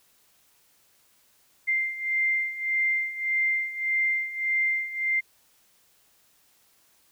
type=beating tone pair; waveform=sine; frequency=2093 / 2094.7 Hz; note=C7 / C7; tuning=0 / +1 cents; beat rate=1.7 Hz; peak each=-29 / -25 dBFS; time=1.67-5.21 s; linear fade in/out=20 ms; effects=white hiss -63 dBFS RMS until 7.11 s